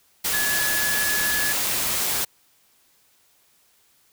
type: tone in noise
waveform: sine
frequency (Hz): 1700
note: G#6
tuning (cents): +40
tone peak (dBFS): -24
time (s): 0.33-1.53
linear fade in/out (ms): 10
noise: white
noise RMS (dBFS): -24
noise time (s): 0.24-2.25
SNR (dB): -3
effects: white hiss -61 dBFS RMS until 4.12 s